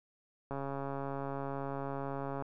click train, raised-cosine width 1 ms, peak -25 dBFS, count 265, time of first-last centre 0.51-2.423 s, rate 138 Hz, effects none

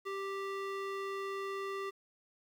square tone with band-pass filter, 392 Hz, G4, in tune, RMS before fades -39 dBFS, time 0.05-1.91 s, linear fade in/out 20 ms, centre 1200 Hz, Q 0.68, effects 10-bit

